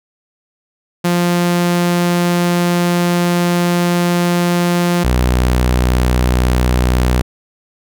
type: tone pair in turn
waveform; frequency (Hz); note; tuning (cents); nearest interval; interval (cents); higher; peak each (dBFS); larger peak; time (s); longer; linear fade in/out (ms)
sawtooth; 174.8 / 61.97; F3 / B1; +2 / +7; octave + tritone; 1795; first; -8 / -7; second; 1.04-5.04 / 5.04-7.22; first; 10
effects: none